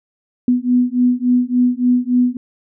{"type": "beating tone pair", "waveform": "sine", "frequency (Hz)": [245.8, 249.3], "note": ["B3", "B3"], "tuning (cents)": [-8, 16], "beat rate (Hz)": 3.5, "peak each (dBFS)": -15, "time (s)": [0.48, 2.37], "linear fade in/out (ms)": 2, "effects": []}